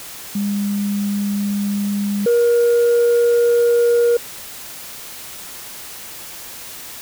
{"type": "tone pair in turn", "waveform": "sine", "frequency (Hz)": [202.7, 474.4], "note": ["G#3", "A#4"], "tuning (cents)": [-42, 30], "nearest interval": "octave + minor third", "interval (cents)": 1472, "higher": "second", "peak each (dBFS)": [-17, -9], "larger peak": "second", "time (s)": [[0.35, 2.26], [2.26, 4.17]], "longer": "neither", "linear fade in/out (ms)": 5, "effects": ["tanh soft clip ceiling -10 dBFS", "white hiss -34 dBFS RMS until 7.01 s"]}